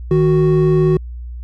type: tone pair together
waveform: triangle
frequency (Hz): 155.57 / 370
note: D#3 / F#4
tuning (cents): 0 / 0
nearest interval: octave + minor third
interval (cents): 1500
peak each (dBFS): -11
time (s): 0.11-0.97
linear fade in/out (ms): 2
effects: added 60 Hz sine -26 dBFS peak until 1.43 s